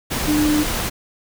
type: tone in noise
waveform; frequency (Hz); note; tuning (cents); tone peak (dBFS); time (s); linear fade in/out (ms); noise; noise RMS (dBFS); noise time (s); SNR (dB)
sine; 301; D4; +43; -15; 0.27-0.64; 20; pink; -23; 0.1-0.9; +5
effects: none